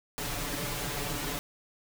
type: noise with comb filter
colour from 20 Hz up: pink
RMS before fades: -34 dBFS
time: 0.18-1.39 s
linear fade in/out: 0 ms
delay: 6.9 ms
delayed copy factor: +1
effects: none